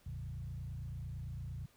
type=tone with frequency modulation; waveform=sine; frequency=101.6 Hz; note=G#2; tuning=38 cents flat; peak=-40 dBFS; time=0.06-1.66 s; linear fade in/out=5 ms; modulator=28.9 Hz; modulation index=1.6; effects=pink hiss -68 dBFS RMS until 1.76 s